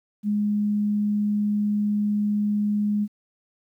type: tone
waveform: sine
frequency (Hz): 207.8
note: G#3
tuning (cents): +1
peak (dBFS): -20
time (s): 0.23-3.08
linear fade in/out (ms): 50
effects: 10-bit